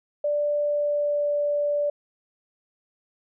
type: tone with pitch glide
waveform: sine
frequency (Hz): 587.3 to 583.6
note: D5 to D5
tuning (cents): 0 to -11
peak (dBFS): -21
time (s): 0.24-1.9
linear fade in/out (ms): 5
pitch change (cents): -11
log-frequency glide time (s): 0.57-1.32
effects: none